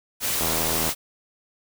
white noise, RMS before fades -25 dBFS, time 0.2-0.95 s, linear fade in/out 50 ms
click train, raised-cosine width 1 ms, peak -14 dBFS, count 40, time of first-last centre 0.41-0.891 s, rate 81.1 Hz
effects none

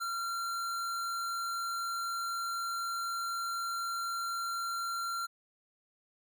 square tone, 1372 Hz, F6, 31 cents flat, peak -34 dBFS, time 0-5.27 s, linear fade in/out 20 ms, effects none

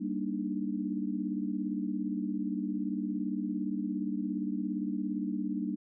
sine chord, Eb major seventh, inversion first, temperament equal, 196 / 233.1 / 293.7 / 311.1 Hz, G3 / Bb3 / D4 / Eb4, 0 / 0 / 0 / 0 cents, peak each -35 / -36 / -35 / -40 dBFS, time 0-5.76 s, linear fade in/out 20 ms, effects none

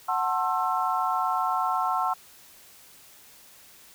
sine chord, F# half-diminished seventh, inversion none, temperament just, 740 / 888 / 1065.6 / 1332 Hz, F#5 / A5 / C6 / E6, 0 / +16 / +31 / +18 cents, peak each -28 / -30 / -28 / -29 dBFS, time 0.08-2.14 s, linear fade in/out 10 ms, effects white hiss -52 dBFS RMS until 3.94 s

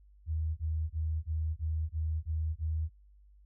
sine tone bursts, 79.2 Hz, D#2, 31 cents sharp, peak -29 dBFS, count 8, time 0.26-2.894 s, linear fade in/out 50 ms, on 310 ms, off 22 ms, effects added 50 Hz sine -56 dBFS peak until 3.45 s

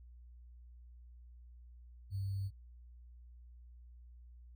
sine tone with sample-and-hold, 97.8 Hz, G2, 4 cents flat, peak -35 dBFS, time 2.1-2.51 s, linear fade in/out 50 ms, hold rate 4410 Hz, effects added 60 Hz sine -53 dBFS peak until 4.55 s

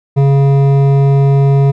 sine tone with hard clipping, 138.59 Hz, C#3, in tune, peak -8 dBFS, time 0.16-1.72 s, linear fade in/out 20 ms, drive 11 dB, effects none

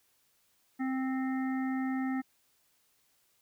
harmonic tone, 262.3 Hz, C4, 4 cents sharp, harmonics 1 / 3 / 5 / 7 / 8, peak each -30 / -41 / -46 / -44 / -50 dBFS, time 0.79-2.22 s, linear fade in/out 20 ms, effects white hiss -71 dBFS RMS until 3.41 s

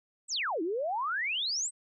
sine exponential two-way sweep, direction down then up, 8500 to 309.3 to 8500 Hz, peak -29 dBFS, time 0.28-1.71 s, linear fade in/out 50 ms, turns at 0.62 s, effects none

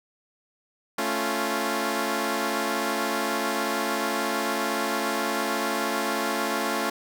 10% pulse chord, A augmented, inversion none, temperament equal with one note detuned, 220 / 277.2 / 348.2 Hz, A3 / C#4 / E#4, 0 / 0 / -5 cents, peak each -21 dBFS, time 0.98-6.9 s, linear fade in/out 5 ms, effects none

